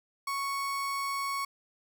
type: tone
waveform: 35% pulse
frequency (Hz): 1108.7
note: C#6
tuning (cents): 0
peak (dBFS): -29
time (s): 0.27-1.45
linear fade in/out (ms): 5
effects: none